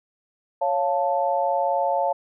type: chord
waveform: sine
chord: Db augmented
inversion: none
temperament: equal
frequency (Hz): 554.4 / 698.5 / 880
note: Db5 / F5 / A5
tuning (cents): 0 / 0 / 0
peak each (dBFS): -24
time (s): 0.61-2.13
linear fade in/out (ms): 10
effects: none